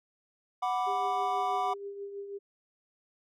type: chord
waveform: triangle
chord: B minor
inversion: second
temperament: equal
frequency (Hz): 740 / 987.8 / 1174.7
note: F#5 / B5 / D6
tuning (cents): 0 / 0 / 0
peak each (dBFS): -28 / -32 / -32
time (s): 0.62-1.74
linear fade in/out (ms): 10
type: tone with tremolo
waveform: sine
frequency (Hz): 400.4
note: G4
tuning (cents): +37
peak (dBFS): -35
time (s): 0.86-2.39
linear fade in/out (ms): 20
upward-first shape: triangle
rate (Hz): 6.2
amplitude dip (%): 55
effects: none